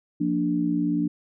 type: chord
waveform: sine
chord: Bb major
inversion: second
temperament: equal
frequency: 174.61 / 233.1 / 293.7 Hz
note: F3 / Bb3 / D4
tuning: 0 / 0 / 0 cents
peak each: -27 / -29 / -23 dBFS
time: 0.2-1.08 s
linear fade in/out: 10 ms
effects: none